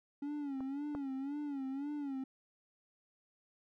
triangle tone with vibrato, 279.8 Hz, C#4, 16 cents sharp, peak -35 dBFS, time 0.22-2.24 s, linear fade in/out 5 ms, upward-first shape sine, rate 1.9 Hz, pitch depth 100 cents each way
clicks, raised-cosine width 1 ms, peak -35 / -28 dBFS, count 2, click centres 0.606 / 0.95 s
effects none

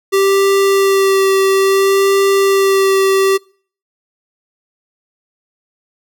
square tone with vibrato, 390 Hz, G4, 9 cents flat, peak -10 dBFS, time 0.12-3.38 s, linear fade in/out 20 ms, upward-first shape sine, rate 0.59 Hz, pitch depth 14 cents each way, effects noise-tail reverb RT60 0.5 s tail -26 dB re dry

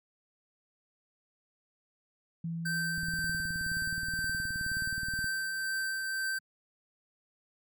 sine tone with exponential decay, 166.3 Hz, E3, 16 cents sharp, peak -32 dBFS, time 2.44-6.4 s, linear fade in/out 5 ms, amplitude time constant 860 ms
square tone with tremolo, 1555 Hz, G6, 14 cents flat, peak -31 dBFS, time 2.65-6.39 s, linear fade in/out 10 ms, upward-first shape triangle, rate 2 Hz, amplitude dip 30%
click train, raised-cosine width 5 ms, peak -30 dBFS, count 44, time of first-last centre 2.98-5.243 s, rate 19 Hz
effects none

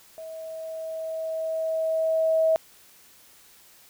sine tone with level ramp, 643 Hz, E5, 43 cents flat, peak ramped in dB -36 to -17 dBFS, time 0.18-2.56 s, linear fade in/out 0 ms, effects white hiss -54 dBFS RMS until 3.89 s

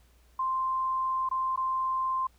sine tone with dropouts, 1046 Hz, C6, 1 cent flat, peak -26 dBFS, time 0.39-2.27 s, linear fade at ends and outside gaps 5 ms, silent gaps 1.29-1.312 / 1.561-1.574 s, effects added 60 Hz sine -59 dBFS peak until 2.38 s + pink hiss -66 dBFS RMS until 2.38 s

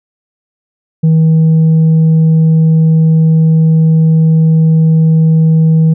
sine tone with tanh clipping, 160.2 Hz, E3, 49 cents flat, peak -5 dBFS, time 1.03-5.94 s, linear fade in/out 10 ms, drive 2 dB, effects none

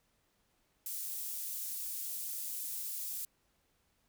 pink high-pass noise, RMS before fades -40 dBFS, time 0.86-3.25 s, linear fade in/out 2 ms, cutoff 11000 Hz, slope 12 dB/octave, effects pink hiss -75 dBFS RMS until 4.08 s

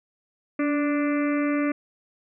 harmonic tone with a mistuned harmonic, 293.7 Hz, D4, in tune, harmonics 1 / 2 / 4 / 5 / 6 / 7 / 8 / 9, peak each -22 / -30 / -34 / -38 / -39 / -36 / -39 / -46 dBFS, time 0.59-1.72 s, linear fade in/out 5 ms, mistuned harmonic 1, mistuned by -28 cents, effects none

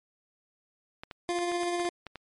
clicks, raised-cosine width 0.3 ms, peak -24 dBFS, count 9, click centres 1.035 / 1.112 / 1.388 / 1.518 / 1.633 / 1.798 / 1.852 / 2.067 / 2.157 s
25% pulse tone with tremolo, 349.2 Hz, F4, in tune, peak -23 dBFS, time 1.29-1.89 s, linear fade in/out 0 ms, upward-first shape sine, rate 16 Hz, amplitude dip 30%
effects MP3 48 kbps

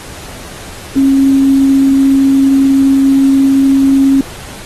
sine tone with quantisation, 271.7 Hz, C#4, 35 cents flat, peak -5 dBFS, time 0.96-4.21 s, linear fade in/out 2 ms, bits 5, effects pink hiss -30 dBFS RMS until 4.65 s + AAC 32 kbps

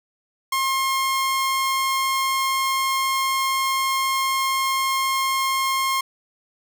sawtooth tone, 1069 Hz, C6, 37 cents sharp, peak -16 dBFS, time 0.52-6.01 s, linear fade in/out 5 ms, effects none

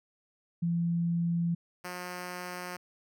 sine / 5% pulse tone pair in turn, 170 / 179.43 Hz, F3 / F3, -46 / +47 cents, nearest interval minor second, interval 93 cents, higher second, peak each -26 dBFS, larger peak neither, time 0.62-1.55 / 1.84-2.77 s, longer neither, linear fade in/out 10 ms, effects none

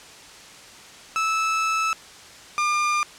30% pulse tone pair in turn, 1309 / 1201.8 Hz, E6 / D6, -13 / +40 cents, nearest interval minor second, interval 147 cents, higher first, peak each -18 / -17 dBFS, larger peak second, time 1.16-1.93 / 2.58-3.03 s, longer first, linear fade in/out 0 ms, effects white hiss -44 dBFS RMS until 3.18 s + low-pass 7000 Hz 12 dB/octave

